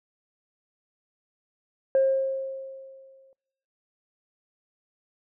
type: tone with exponential decay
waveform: sine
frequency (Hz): 535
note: C5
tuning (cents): +38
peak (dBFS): -15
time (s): 1.95-3.33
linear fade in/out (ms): 1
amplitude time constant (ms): 300
effects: noise-tail reverb RT60 0.9 s tail -25 dB re dry + tanh soft clip ceiling -14 dBFS